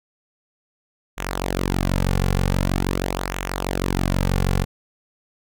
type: tone with flanger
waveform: sawtooth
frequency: 46.25 Hz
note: F#1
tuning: in tune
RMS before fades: -22 dBFS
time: 1.17-4.65 s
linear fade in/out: 20 ms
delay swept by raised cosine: 0.21 to 3.21 ms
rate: 0.45 Hz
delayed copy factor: -0.7
effects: none